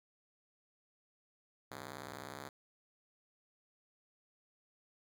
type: ring-modulated tone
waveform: 5% pulse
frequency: 138.8 Hz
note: C#3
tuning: 3 cents sharp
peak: -31 dBFS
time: 1.71-2.49 s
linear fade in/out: 5 ms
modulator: 29.9 Hz
effects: none